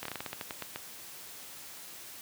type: slowing click train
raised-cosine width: 0.3 ms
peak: -20 dBFS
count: 12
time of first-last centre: 0.03-0.76 s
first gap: 24 ms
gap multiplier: 1.19
effects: white hiss -47 dBFS RMS until 2.21 s + high-pass 80 Hz 12 dB/octave